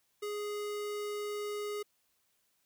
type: tone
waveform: square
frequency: 415.3 Hz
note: G#4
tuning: in tune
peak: -36 dBFS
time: 0.22-1.83 s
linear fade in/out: 10 ms
effects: white hiss -75 dBFS RMS until 2.65 s